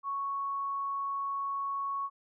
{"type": "tone", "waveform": "sine", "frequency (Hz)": 1108.7, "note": "C#6", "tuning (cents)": 0, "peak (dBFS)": -31, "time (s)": [0.03, 2.1], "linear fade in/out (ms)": 50, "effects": []}